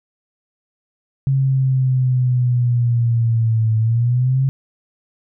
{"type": "linear two-way sweep", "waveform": "sine", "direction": "down then up", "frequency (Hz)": [136, 110, 136], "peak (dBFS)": -13, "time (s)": [1.27, 4.49], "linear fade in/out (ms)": 0, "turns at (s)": 3.78, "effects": []}